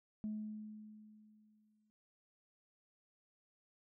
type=tone with exponential decay; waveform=sine; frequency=213.8 Hz; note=A3; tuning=49 cents flat; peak=-36 dBFS; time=0.24-1.9 s; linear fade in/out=0 ms; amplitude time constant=360 ms; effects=tanh soft clip ceiling -34 dBFS